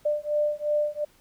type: beating tone pair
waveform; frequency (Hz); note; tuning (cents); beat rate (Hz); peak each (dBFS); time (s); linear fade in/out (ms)
sine; 594 / 596.8; D5 / D5; +20 / +28; 2.8; -26; 0.05-1.05; 10
effects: pink hiss -60 dBFS RMS until 1.2 s